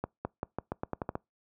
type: accelerating click train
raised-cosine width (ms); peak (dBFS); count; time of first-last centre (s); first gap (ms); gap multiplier
1; -18; 10; 0.04-1.154; 210; 0.86
effects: noise-tail reverb RT60 0.2 s tail -26 dB re dry + high-pass 60 Hz 12 dB/octave